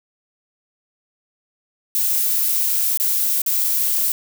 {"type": "noise with dropouts", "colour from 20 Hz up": "violet", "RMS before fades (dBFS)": -19, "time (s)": [1.95, 4.12], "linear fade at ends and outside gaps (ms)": 1, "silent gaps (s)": [[2.974, 2.999], [3.418, 3.462], [3.641, 3.644]], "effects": []}